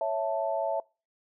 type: chord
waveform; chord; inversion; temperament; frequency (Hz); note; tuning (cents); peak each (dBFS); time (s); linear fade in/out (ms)
sine; A major; first; equal; 554.4 / 659.3 / 880; C#5 / E5 / A5; 0 / 0 / 0; -32 / -28 / -33; 0.01-0.8; 2
effects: noise-tail reverb RT60 0.3 s tail -24 dB re dry